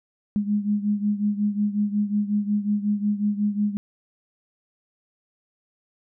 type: beating tone pair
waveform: sine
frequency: 205.5 / 211 Hz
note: G#3 / G#3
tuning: -18 / +28 cents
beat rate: 5.5 Hz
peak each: -22 / -26 dBFS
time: 0.36-3.77 s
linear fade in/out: 0 ms
effects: none